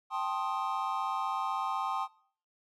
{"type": "chord", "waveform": "triangle", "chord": "A half-diminished seventh", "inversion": "third", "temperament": "equal with one note detuned", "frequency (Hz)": [784, 880, 1056.2, 1244.5], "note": ["G5", "A5", "C6", "Eb6"], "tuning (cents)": [0, 0, 16, 0], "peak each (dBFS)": [-34, -36, -33, -35], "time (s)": [0.1, 2.08], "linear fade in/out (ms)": 50, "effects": ["noise-tail reverb RT60 0.5 s tail -20 dB re dry"]}